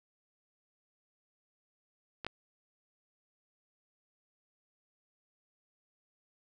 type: clicks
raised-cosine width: 0.3 ms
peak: -23 / -19 dBFS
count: 2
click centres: 2.247 / 2.266 s
effects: none